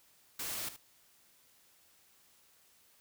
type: noise with echo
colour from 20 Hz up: white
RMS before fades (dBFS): -39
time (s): 0.39-0.69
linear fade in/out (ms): 5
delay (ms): 75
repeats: 1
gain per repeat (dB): -12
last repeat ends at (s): 0.765
effects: white hiss -66 dBFS RMS until 3 s